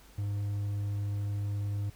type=tone; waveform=triangle; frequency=101.8 Hz; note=G#2; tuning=34 cents flat; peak=-28 dBFS; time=0.18-1.9 s; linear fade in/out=5 ms; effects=added 50 Hz sine -57 dBFS peak until 1.95 s + pink hiss -58 dBFS RMS until 1.95 s